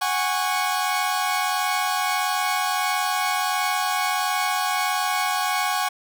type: chord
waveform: sawtooth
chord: F# suspended second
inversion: none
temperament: equal with one note detuned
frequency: 740 / 821.5 / 1108.7 Hz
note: F#5 / G#5 / C#6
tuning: 0 / -19 / 0 cents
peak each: -22 dBFS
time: 0.01-5.89 s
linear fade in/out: 10 ms
effects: none